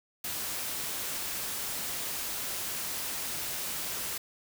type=noise; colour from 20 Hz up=white; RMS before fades=-35 dBFS; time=0.24-4.18 s; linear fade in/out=5 ms; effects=none